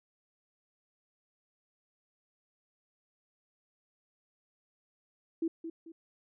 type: tone with echo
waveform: sine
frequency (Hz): 328.9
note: E4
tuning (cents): -4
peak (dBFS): -28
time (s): 5.42-5.48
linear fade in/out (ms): 5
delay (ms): 220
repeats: 2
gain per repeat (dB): -9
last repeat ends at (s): 5.92
effects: none